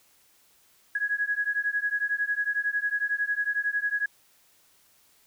sine beating tone pair, 1661.2 / 1672.2 Hz, G#6 / G#6, 0 / +11 cents, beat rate 11 Hz, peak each -28 dBFS, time 0.95-4.06 s, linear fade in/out 5 ms, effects white hiss -62 dBFS RMS until 5.26 s

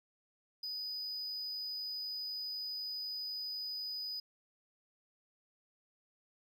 triangle tone, 4976 Hz, D#8, 1 cent flat, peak -37 dBFS, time 0.63-4.2 s, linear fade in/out 5 ms, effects none

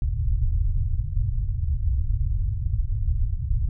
pink low-pass noise, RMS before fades -23 dBFS, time 0.02-3.69 s, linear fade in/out 2 ms, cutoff 120 Hz, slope 48 dB/octave, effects none

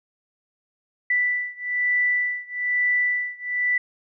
sine beating tone pair, 1975.5 / 1976.6 Hz, B6 / B6, 0 / +1 cents, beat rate 1.1 Hz, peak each -23 / -24 dBFS, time 1.1-3.78 s, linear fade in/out 5 ms, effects none

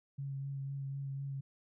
sine tone with vibrato, 137.7 Hz, C#3, 11 cents flat, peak -37 dBFS, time 0.18-1.41 s, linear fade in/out 10 ms, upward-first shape sine, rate 4 Hz, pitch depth 17 cents each way, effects none

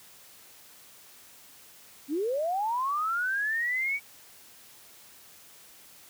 sine linear sweep, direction up, 261.6 to 2280 Hz, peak -26 dBFS, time 2.08-4 s, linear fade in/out 50 ms, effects white hiss -53 dBFS RMS until 6.09 s + high-pass 60 Hz 12 dB/octave

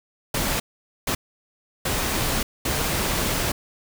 pink noise bursts at uneven times, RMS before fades -24 dBFS, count 4, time 0.34-0.6 / 1.07-1.15 / 1.85-2.43 / 2.65-3.52 s, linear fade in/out 5 ms, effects none

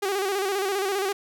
sawtooth tone with vibrato, 392 Hz, G4, in tune, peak -20 dBFS, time 0.02-1.13 s, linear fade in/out 10 ms, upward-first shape square, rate 15 Hz, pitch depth 61 cents each way, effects none

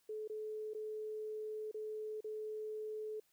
sine tone with dropouts, 430.7 Hz, A4, 37 cents flat, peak -40 dBFS, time 0.09-3.2 s, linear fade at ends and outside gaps 5 ms, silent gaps 0.277-0.297 / 0.736-0.747 / 1.714-1.743 / 2.207-2.243 s, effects white hiss -75 dBFS RMS until 3.32 s

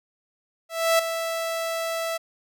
sawtooth tone with ADSR envelope, 659.3 Hz, E5, in tune, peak -12 dBFS, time 0.69-2.18 s, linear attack 300 ms, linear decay 6 ms, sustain -10 dB, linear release 16 ms, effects none

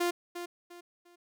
sawtooth tone with echo, 349.2 Hz, F4, in tune, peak -23 dBFS, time 0-0.11 s, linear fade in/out 10 ms, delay 350 ms, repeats 3, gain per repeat -10 dB, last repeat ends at 1.16 s, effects none

